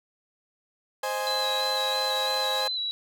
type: chord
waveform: 30% pulse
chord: Ab major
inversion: first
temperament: equal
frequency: 523.3 / 622.3 / 830.6 Hz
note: C5 / Eb5 / Ab5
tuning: 0 / 0 / 0 cents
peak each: -28 / -33 / -28 dBFS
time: 1.03-2.68 s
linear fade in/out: 5 ms
type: tone with vibrato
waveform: sine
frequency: 3971 Hz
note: B7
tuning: 9 cents sharp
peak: -27 dBFS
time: 1.27-2.91 s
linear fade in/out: 0 ms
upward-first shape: square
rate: 3 Hz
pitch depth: 27 cents each way
effects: none